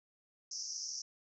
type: band-pass noise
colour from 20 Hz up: white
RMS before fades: -42 dBFS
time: 0.51-1.02 s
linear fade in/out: 5 ms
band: 5100 to 6200 Hz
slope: 96 dB/octave
effects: none